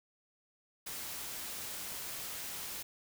white noise, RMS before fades -42 dBFS, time 0.86-2.83 s, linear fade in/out 10 ms, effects none

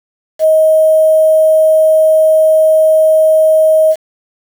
sine tone with quantisation, 630 Hz, D#5, 21 cents sharp, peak -5 dBFS, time 0.39-3.96 s, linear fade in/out 50 ms, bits 5, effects none

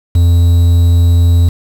triangle tone with quantisation, 86 Hz, F2, 26 cents flat, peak -3 dBFS, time 0.15-1.49 s, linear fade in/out 5 ms, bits 5, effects none

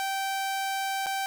sawtooth tone with dropouts, 778 Hz, G5, 13 cents flat, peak -24 dBFS, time 0-1.26 s, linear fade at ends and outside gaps 0 ms, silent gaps 1.061-1.067 s, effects none

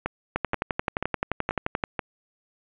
two click trains, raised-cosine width 0.5 ms, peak -9 / -11 dBFS, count 18 / 5, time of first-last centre 0.36-1.838 / 0.06-1.992 s, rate 11.5 / 2.07 Hz, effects resampled to 8000 Hz + 8-bit

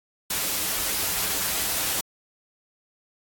white noise with comb filter, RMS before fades -26 dBFS, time 0.3-2.01 s, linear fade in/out 5 ms, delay 8.3 ms, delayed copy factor -0.55, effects AAC 64 kbps

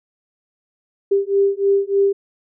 sine beating tone pair, 394.9 / 398.2 Hz, G4 / G4, +13 / +27 cents, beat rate 3.3 Hz, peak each -17 dBFS, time 1.11-2.13 s, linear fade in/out 10 ms, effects none

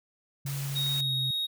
sine tone with pitch glide, 139 to 132.34 Hz, C#3 to C3, +5 to +20 cents, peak -31 dBFS, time 0.45-1.31 s, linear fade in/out 5 ms, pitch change -85 cents, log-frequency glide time 0.98-1.14 s
white noise, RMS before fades -40 dBFS, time 0.46-1.01 s, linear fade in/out 5 ms
triangle tone, 3758 Hz, A#7, 13 cents sharp, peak -26 dBFS, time 0.75-1.47 s, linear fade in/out 20 ms
effects none

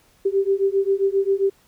sine beating tone pair, 388.1 / 395.6 Hz, G4 / G4, -17 / +16 cents, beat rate 7.5 Hz, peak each -20 dBFS, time 0.25-1.5 s, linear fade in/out 10 ms, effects pink hiss -58 dBFS RMS until 1.67 s

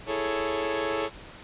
sawtooth chord, A major seventh, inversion second, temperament equal, 329.6 / 415.3 / 440 / 554.4 Hz, E4 / G#4 / A4 / C#5, 0 / 0 / 0 / 0 cents, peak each -30 / -29 / -27 / -27 dBFS, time 0.06-1.1 s, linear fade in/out 50 ms, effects pink hiss -45 dBFS RMS until 1.43 s + resampled to 8000 Hz

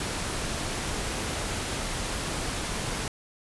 pink noise, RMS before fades -31 dBFS, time 0-3.08 s, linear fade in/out 2 ms, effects resampled to 24000 Hz

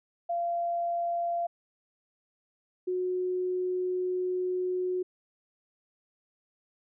sine tone pair in turn, 688 / 365.4 Hz, F5 / F#4, -26 / -22 cents, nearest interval major seventh, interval 1096 cents, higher first, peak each -27 dBFS, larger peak neither, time 0.29-1.47 / 2.87-5.03 s, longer second, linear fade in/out 10 ms, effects none

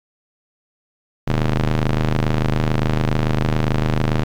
sawtooth ring-modulated tone, 77.78 Hz, D#2, in tune, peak -9 dBFS, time 1.27-4.24 s, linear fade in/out 10 ms, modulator 52.4 Hz, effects low-pass 4000 Hz 12 dB/octave + 8-bit

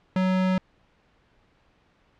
square tone, 186.2 Hz, F#3, 11 cents sharp, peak -21 dBFS, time 0.16-0.58 s, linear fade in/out 2 ms, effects pink hiss -63 dBFS RMS until 2.19 s + low-pass 3000 Hz 12 dB/octave

